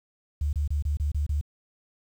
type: tone bursts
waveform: sine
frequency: 73.42 Hz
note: D2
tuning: in tune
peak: -23 dBFS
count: 7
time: 0.41-1.412 s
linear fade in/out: 5 ms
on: 120 ms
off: 27 ms
effects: 9-bit